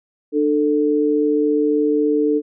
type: tone pair together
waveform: sine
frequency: 299.2 / 442.8 Hz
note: D4 / A4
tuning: +32 / +11 cents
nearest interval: perfect fifth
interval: 679 cents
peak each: -17 dBFS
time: 0.32-2.42 s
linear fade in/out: 50 ms
effects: none